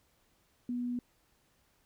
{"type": "tone", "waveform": "sine", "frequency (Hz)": 244.2, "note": "B3", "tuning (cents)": -19, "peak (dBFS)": -32, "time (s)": [0.69, 0.99], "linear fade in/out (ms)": 2, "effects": ["pink hiss -71 dBFS RMS until 1.85 s"]}